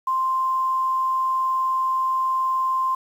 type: tone with quantisation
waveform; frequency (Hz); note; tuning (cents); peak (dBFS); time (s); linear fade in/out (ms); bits
sine; 1046.5; C6; 0; -19; 0.07-2.95; 5; 8
effects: none